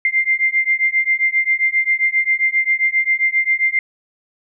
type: beating tone pair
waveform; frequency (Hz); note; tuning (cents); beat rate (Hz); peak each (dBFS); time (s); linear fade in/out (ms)
sine; 2093 / 2100.5; C7 / C7; 0 / +6; 7.5; -17; 0.05-3.79; 2
effects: none

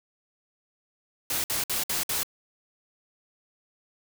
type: noise bursts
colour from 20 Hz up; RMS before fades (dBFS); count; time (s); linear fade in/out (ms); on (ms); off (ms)
white; -28; 5; 1.3-2.232; 2; 140; 58
effects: none

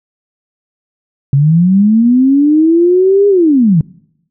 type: linear two-way sweep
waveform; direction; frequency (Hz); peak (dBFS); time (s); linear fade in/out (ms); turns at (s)
sine; up then down; 133.9 to 409.6 to 145.6; -5; 1.33-3.81; 2; 3.28
effects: noise-tail reverb RT60 0.8 s tail -24 dB re dry

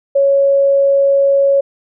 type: tone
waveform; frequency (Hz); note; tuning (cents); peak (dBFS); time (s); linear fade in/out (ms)
sine; 554.4; C#5; 0; -8; 0.15-1.61; 10
effects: none

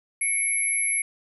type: tone cluster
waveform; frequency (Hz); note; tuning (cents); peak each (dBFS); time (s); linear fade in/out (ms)
sine; 2194 / 2298 / 11040; C#7 / D7 / F9; -18 / -38 / -21; -29 / -31 / -23; 0.21-1.02; 5
effects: none

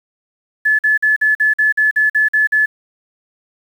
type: tone bursts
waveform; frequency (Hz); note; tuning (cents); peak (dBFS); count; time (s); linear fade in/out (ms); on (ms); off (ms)
sine; 1724; A6; -36; -10; 11; 0.65-2.66; 10; 140; 47
effects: 7-bit

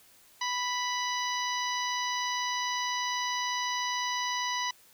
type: harmonic tone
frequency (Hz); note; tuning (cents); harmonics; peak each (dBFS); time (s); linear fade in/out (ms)
987.8; B5; 0; 1 / 2 / 3 / 4 / 5 / 6; -32 / -35 / -38 / -39 / -40 / -39; 0.41-4.71; 5
effects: white hiss -59 dBFS RMS until 4.93 s

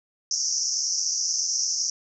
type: band-pass noise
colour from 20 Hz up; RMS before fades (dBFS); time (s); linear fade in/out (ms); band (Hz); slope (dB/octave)
pink; -26; 0.31-1.9; 2; 5300 to 6300; 96
effects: none

